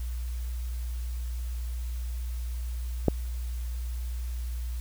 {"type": "click", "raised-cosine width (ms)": 2, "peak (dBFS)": -7, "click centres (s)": 3.083, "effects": ["added 60 Hz sine -30 dBFS peak until 4.8 s", "white hiss -51 dBFS RMS until 4.8 s"]}